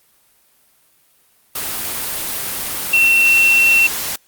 sine tone in noise, 2710 Hz, E7, 47 cents sharp, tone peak -9 dBFS, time 2.93-3.87 s, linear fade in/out 5 ms, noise white, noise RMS -23 dBFS, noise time 1.55-4.16 s, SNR +11 dB, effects white hiss -56 dBFS RMS until 4.27 s + Opus 32 kbps

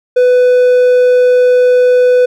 triangle tone, 498.1 Hz, B4, 15 cents sharp, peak -3 dBFS, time 0.16-2.26 s, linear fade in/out 10 ms, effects none

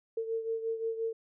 sine beating tone pair, 450.6 / 456.3 Hz, A4 / A#4, +41 / -37 cents, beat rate 5.7 Hz, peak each -32 / -38 dBFS, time 0.17-1.13 s, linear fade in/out 5 ms, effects none

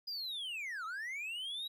triangle linear two-way sweep, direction down then up, 4958 to 1244.5 to 3889 Hz, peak -37 dBFS, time 0.07-1.68 s, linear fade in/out 10 ms, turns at 0.85 s, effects none

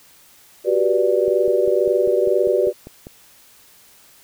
sine chord, G major seventh, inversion third, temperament equal with one note detuned, 370 / 392 / 488.8 / 587.3 Hz, F#4 / G4 / B4 / D5, 0 / 0 / -18 / 0 cents, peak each -20 dBFS, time 0.64-2.73 s, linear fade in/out 50 ms
click train, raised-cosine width 2 ms, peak -22 dBFS, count 10, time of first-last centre 1.28-3.069 s, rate 5.03 Hz
effects white hiss -50 dBFS RMS until 4.23 s

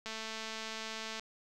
click train, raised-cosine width 0.2 ms, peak -24 dBFS, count 252, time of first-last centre 0.06-1.196 s, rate 221 Hz, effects none

